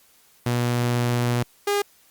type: tone pair in turn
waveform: sawtooth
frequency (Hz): 121 / 407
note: B2 / G#4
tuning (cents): -35 / -35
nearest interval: octave + major sixth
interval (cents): 2100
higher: second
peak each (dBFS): -16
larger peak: neither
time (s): 0.46-1.43 / 1.67-1.82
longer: first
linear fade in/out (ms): 5
effects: white hiss -57 dBFS RMS until 2.1 s + Opus 48 kbps